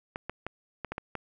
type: clicks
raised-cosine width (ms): 0.5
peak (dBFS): -19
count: 7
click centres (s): 0.159 / 0.296 / 0.466 / 0.847 / 0.92 / 0.981 / 1.153
effects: none